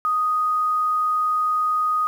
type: tone with quantisation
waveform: sine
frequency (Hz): 1244.5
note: D#6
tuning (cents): 0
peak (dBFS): -18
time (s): 0.05-2.07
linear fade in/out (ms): 0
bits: 8
effects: none